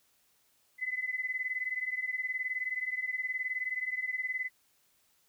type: beating tone pair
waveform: sine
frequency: 2014 / 2033 Hz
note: B6 / B6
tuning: +33 / +50 cents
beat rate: 19 Hz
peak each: -34 / -36 dBFS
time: 0.78-4.5 s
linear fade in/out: 50 ms
effects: white hiss -70 dBFS RMS until 5.28 s